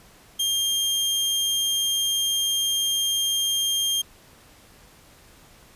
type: tone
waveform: sawtooth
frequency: 3203 Hz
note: G7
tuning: 37 cents sharp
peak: -18 dBFS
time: 0.39-4.02 s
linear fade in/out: 10 ms
effects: pink hiss -52 dBFS RMS until 5.75 s + resampled to 32000 Hz